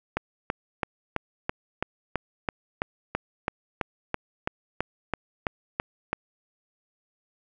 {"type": "click train", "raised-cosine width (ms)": 0.5, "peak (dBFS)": -10, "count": 19, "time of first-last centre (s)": [0.17, 6.13], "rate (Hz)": 3.02, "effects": []}